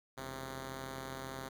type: tone pair together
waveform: 5% pulse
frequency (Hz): 41.86 / 132.9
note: E1 / C3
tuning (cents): +27 / +27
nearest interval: octave + minor sixth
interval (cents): 2000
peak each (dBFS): -38 / -31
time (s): 0.17-1.49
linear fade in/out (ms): 10
effects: none